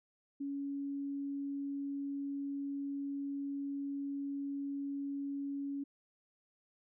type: tone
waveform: sine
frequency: 280 Hz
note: C#4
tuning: 18 cents sharp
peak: -36 dBFS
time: 0.4-5.84 s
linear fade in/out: 10 ms
effects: none